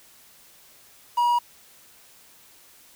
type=tone with quantisation; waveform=triangle; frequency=960 Hz; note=B5; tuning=49 cents flat; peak=-16 dBFS; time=1.17-1.39 s; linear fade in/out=10 ms; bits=7; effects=white hiss -53 dBFS RMS until 2.95 s